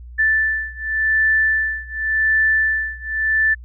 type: beating tone pair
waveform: sine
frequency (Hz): 1760 / 1760.89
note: A6 / A6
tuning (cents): 0 / +1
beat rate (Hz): 0.89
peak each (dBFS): -18 / -19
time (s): 0.18-3.55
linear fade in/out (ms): 20
effects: added 60 Hz sine -34 dBFS peak until 3.64 s